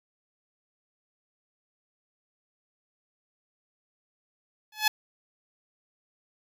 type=tone with exponential growth; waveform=10% pulse; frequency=856 Hz; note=A5; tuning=48 cents flat; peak=-9 dBFS; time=4.72-4.88 s; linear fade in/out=5 ms; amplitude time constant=34 ms; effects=none